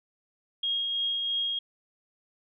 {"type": "tone with tremolo", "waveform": "sine", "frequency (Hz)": 3263, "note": "G#7", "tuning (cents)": -31, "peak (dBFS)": -25, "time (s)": [0.63, 1.59], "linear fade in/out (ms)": 5, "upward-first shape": "triangle", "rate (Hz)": 3, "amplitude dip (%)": 30, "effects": []}